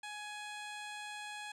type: tone with low-pass filter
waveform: 15% pulse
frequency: 837 Hz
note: G#5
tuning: 13 cents sharp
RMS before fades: -45 dBFS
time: 0.03-1.52 s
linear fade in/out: 5 ms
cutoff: 7600 Hz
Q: 1.2
effects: none